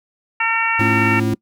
harmonic tone, 454.1 Hz, A#4, 45 cents flat, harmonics 2 / 3 / 4 / 5 / 6, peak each -22 / -22 / -22 / -22 / -22 dBFS, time 0.4-1.2 s, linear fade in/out 5 ms
square tone, 108.2 Hz, A2, 29 cents flat, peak -21 dBFS, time 0.79-1.34 s, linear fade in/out 5 ms
sine chord, A augmented, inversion none, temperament just, 220 / 275 / 343.8 Hz, A3 / C#4 / E#4, 0 / -14 / -27 cents, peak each -22 dBFS, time 0.8-1.35 s, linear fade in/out 10 ms
effects noise-tail reverb RT60 0.1 s tail -24 dB re dry

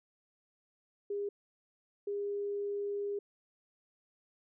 sine tone bursts at uneven times, 405.8 Hz, G#4, 40 cents flat, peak -33 dBFS, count 2, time 1.1-1.29 / 2.07-3.19 s, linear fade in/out 5 ms, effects none

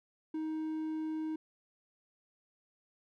triangle tone, 314.1 Hz, D#4, 16 cents sharp, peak -32 dBFS, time 0.34-1.36 s, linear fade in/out 5 ms, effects none

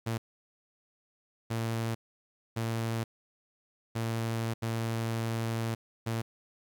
sawtooth tone bursts at uneven times, 114 Hz, A#2, 38 cents flat, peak -26 dBFS, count 6, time 0.06-0.18 / 1.5-1.95 / 2.56-3.04 / 3.95-4.54 / 4.62-5.75 / 6.06-6.22 s, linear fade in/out 10 ms, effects 11-bit

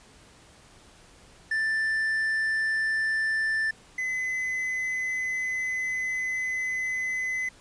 triangle tone pair in turn, 1770 / 2026 Hz, A6 / B6, +10 / +44 cents, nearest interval major second, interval 234 cents, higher second, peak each -22 / -25 dBFS, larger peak first, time 1.51-3.71 / 3.98-7.49 s, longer second, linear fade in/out 5 ms, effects pink hiss -54 dBFS RMS until 7.6 s + resampled to 22050 Hz

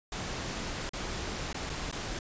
pink noise with dropouts, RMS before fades -36 dBFS, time 0.12-2.19 s, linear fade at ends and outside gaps 2 ms, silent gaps 0.893-0.934 / 1.529-1.544 / 1.695-1.699 / 1.914-1.926 s, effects resampled to 16000 Hz

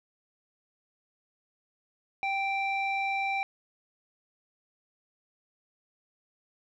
square tone with low-pass filter, 784 Hz, G5, in tune, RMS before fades -30 dBFS, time 2.23-3.43 s, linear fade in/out 0 ms, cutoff 2700 Hz, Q 3.8, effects none

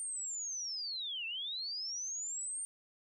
sine linear two-way sweep, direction down then up, 8870 to 2617 to 8870 Hz, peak -37 dBFS, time 0-2.65 s, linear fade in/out 0 ms, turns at 1.26 s, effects 13-bit

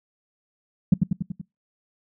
sine tone with echo, 180.5 Hz, F#3, 43 cents flat, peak -9 dBFS, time 0.92-0.94 s, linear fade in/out 5 ms, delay 95 ms, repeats 5, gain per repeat -4 dB, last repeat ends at 1.415 s, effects noise-tail reverb RT60 0.2 s tail -24 dB re dry + tanh soft clip ceiling -6 dBFS

